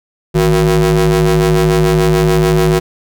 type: ring-modulated tone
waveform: 35% pulse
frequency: 103.83 Hz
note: G#2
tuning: in tune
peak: -4 dBFS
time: 0.34-2.8 s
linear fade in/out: 20 ms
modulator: 263 Hz
effects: none